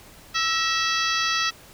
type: harmonic tone with a mistuned harmonic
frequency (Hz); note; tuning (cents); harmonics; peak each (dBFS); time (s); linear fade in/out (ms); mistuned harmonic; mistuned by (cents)
659.3; E5; 0; 2 / 3 / 4 / 5 / 6 / 7 / 8 / 9; -26 / -28 / -29 / -30 / -31 / -31 / -32 / -33; 0.34-1.51; 20; 3; -64
effects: pink hiss -48 dBFS RMS until 1.73 s